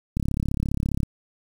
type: click train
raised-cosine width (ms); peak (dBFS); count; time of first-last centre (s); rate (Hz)
5; -12; 31; 0.17-1.032; 34.8
effects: 7-bit